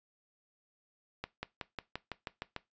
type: accelerating click train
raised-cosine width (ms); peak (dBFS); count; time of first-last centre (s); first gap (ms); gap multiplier
0.3; -21; 9; 1.24-2.563; 190; 0.96
effects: noise-tail reverb RT60 0.2 s tail -19 dB re dry + resampled to 16000 Hz